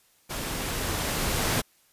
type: noise with level ramp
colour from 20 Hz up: pink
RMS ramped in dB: -33 to -25 dBFS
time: 0.29-1.62 s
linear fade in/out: 20 ms
effects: white hiss -63 dBFS RMS until 1.92 s + resampled to 32000 Hz